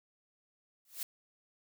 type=noise with exponential growth; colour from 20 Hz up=blue; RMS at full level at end=-34 dBFS; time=0.85-1.03 s; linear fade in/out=2 ms; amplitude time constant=39 ms; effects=none